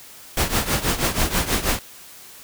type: noise with tremolo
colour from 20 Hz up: pink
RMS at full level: -18 dBFS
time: 0.37-1.79 s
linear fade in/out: 2 ms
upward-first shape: triangle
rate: 6.2 Hz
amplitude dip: 85%
effects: white hiss -43 dBFS RMS until 2.43 s